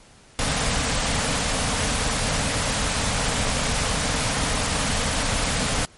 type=band-stop noise; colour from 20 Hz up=pink; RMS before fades=-23 dBFS; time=0.39-5.85 s; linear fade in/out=0 ms; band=300 to 420 Hz; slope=96 dB/octave; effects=pink hiss -51 dBFS RMS until 5.97 s + MP3 48 kbps